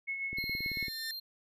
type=tone with tremolo; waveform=sine; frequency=2187 Hz; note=C#7; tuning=24 cents flat; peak=-32 dBFS; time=0.07-0.89 s; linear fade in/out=20 ms; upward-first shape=sine; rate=7.1 Hz; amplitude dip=45%
type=tone with exponential growth; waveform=sawtooth; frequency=1800 Hz; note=A6; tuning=39 cents sharp; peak=-33 dBFS; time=0.32-1.11 s; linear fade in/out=2 ms; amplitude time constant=170 ms
type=click train; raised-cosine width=3 ms; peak=-31 dBFS; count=11; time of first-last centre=0.33-0.882 s; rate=18.1 Hz
type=tone; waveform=square; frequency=4186 Hz; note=C8; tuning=in tune; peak=-39 dBFS; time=0.37-1.2 s; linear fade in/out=10 ms
effects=resampled to 32000 Hz